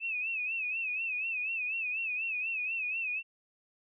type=tone with vibrato; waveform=sine; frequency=2587 Hz; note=E7; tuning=33 cents flat; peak=-31 dBFS; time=0-3.23 s; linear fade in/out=50 ms; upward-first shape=sine; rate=4.1 Hz; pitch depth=95 cents each way; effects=none